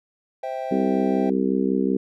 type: chord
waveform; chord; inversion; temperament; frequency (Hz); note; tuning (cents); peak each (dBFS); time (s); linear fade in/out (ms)
triangle; C major; none; just; 523.3 / 654.1 / 784.9; C5 / E5 / G5; 0 / -14 / +2; -29; 0.43-1.3; 5
type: harmonic tone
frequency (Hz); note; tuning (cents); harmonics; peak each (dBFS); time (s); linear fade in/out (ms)
65.41; C2; 0; 3 / 4 / 5 / 6 / 7; -24 / -23 / -28 / -25 / -30; 0.71-1.97; 5
effects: none